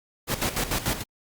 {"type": "noise with tremolo", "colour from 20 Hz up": "pink", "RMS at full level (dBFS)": -25, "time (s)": [0.27, 1.04], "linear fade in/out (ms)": 50, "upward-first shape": "square", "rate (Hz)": 6.8, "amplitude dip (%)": 70, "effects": ["Opus 48 kbps"]}